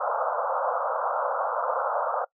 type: band-pass noise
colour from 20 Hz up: pink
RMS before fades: -27 dBFS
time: 0-2.25 s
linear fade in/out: 10 ms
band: 500 to 1400 Hz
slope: 96 dB/octave
effects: noise-tail reverb RT60 0.1 s tail -22 dB re dry